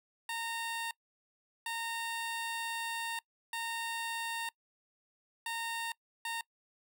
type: tone bursts at uneven times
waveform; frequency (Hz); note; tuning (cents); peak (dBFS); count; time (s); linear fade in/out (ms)
15% pulse; 919; A#5; -25; -29; 5; 0.29-0.91 / 1.66-3.19 / 3.53-4.49 / 5.46-5.92 / 6.25-6.41; 2
effects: noise-tail reverb RT60 0.1 s tail -23 dB re dry